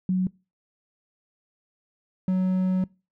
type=tone pair in turn; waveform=sine / triangle; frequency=185 / 185.79 Hz; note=F#3 / F#3; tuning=0 / +7 cents; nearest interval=unison; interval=7 cents; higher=second; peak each=-20 / -18 dBFS; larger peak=second; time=0.09-0.27 / 2.28-2.84 s; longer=second; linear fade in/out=2 ms; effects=noise-tail reverb RT60 0.3 s tail -24 dB re dry